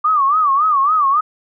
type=tone with vibrato; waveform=sine; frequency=1174.7 Hz; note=D6; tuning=in tune; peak=-11 dBFS; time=0.04-1.21 s; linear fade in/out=10 ms; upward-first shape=sine; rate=3.6 Hz; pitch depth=150 cents each way; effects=none